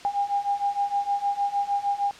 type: beating tone pair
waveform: sine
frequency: 803 / 809.5 Hz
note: G5 / G#5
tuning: +41 / -45 cents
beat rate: 6.5 Hz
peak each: -27 / -25 dBFS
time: 0.05-2.11 s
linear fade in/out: 0 ms
effects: white hiss -45 dBFS RMS until 2.19 s + low-pass 5000 Hz 12 dB/octave